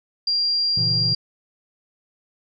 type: tone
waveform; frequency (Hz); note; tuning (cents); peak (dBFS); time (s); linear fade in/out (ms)
sine; 4767; D8; +25; -18; 0.27-1.15; 5
type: chord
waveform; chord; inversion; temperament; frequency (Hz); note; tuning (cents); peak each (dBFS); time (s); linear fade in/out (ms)
triangle; A# diminished; none; equal with one note detuned; 116.54 / 136.68 / 164.81; A#2 / C#3 / E3; 0 / -24 / 0; -24 / -29 / -27; 0.77-1.14; 5
effects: none